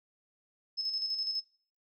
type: tone with tremolo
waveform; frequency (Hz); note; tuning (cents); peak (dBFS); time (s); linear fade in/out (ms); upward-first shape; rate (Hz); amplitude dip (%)
sine; 5200; E8; -24; -30; 0.77-1.41; 20; square; 12; 50
effects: noise-tail reverb RT60 0.5 s tail -20 dB re dry